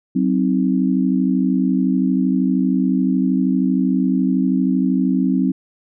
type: chord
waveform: sine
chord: C diminished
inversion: second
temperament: just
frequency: 188.37 / 261.6 / 314 Hz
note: Gb3 / C4 / Eb4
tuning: +31 / 0 / +16 cents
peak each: -18 / -17 / -23 dBFS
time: 0.15-5.52 s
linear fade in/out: 10 ms
effects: none